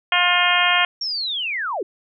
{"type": "harmonic tone", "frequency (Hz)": 354.9, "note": "F4", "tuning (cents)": 28, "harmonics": [2, 3, 4, 5, 6, 7, 8, 9], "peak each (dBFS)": [-23, -23, -23, -23, -23, -23, -23, -23], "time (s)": [0.12, 0.85], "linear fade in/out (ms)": 2}
{"type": "linear sweep", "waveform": "sine", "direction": "down", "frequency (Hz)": [5588, 317.8], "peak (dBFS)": -22, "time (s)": [1.01, 1.83], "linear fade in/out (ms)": 5}
{"effects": []}